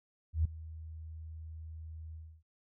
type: tone with ADSR envelope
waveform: sine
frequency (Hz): 79.8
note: D#2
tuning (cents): +44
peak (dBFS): -24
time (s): 0.33-2.43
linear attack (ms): 120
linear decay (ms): 4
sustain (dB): -19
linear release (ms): 290
effects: noise-tail reverb RT60 0.1 s tail -25 dB re dry